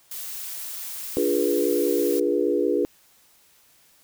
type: noise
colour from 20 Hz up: blue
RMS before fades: -34 dBFS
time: 0.11-2.2 s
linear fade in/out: 5 ms
type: chord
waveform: sine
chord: D diminished seventh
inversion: none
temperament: equal with one note detuned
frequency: 293.7 / 349.2 / 415.3 / 485.4 Hz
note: D4 / F4 / Ab4 / Cb5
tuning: 0 / 0 / 0 / -30 cents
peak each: -26 / -25 / -24 / -25 dBFS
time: 1.17-2.85 s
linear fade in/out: 0 ms
effects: white hiss -58 dBFS RMS until 4.03 s